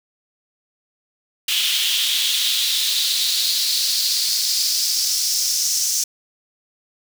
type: noise with high-pass filter sweep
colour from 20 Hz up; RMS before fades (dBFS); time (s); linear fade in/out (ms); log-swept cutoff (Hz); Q
pink; -20; 1.48-6.04; 5; 3100 to 5900; 4
effects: none